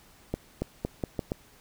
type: accelerating click train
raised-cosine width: 2 ms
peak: -15 dBFS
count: 6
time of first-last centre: 0.34-1.319 s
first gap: 280 ms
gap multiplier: 0.82
effects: pink hiss -57 dBFS RMS until 1.6 s